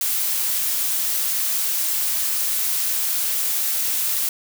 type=noise; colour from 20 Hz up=blue; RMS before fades=-22 dBFS; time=0.01-4.29 s; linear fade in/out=2 ms; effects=none